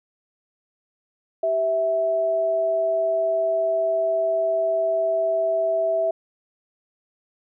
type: tone pair together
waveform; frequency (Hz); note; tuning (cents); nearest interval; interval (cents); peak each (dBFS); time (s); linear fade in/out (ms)
sine; 389.5 / 655; G4 / E5; -11 / -11; major sixth; 900; -30 / -19; 1.43-6.11; 5
effects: none